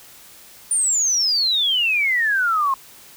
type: exponential sweep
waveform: sine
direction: down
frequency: 9320 to 1052 Hz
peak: -16 dBFS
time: 0.71-2.74 s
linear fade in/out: 2 ms
effects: white hiss -45 dBFS RMS until 3.16 s